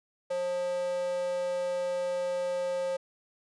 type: tone with high-pass filter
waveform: square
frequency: 178.1 Hz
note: F3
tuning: 34 cents sharp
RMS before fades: -31 dBFS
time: 0.3-2.97 s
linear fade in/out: 10 ms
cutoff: 570 Hz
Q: 8.5
effects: resampled to 22050 Hz